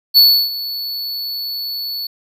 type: tone with ADSR envelope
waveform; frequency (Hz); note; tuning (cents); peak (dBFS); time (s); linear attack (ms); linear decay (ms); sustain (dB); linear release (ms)
square; 4435; C#8; 0; -5; 0.14-2.07; 33; 320; -17; 4
effects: none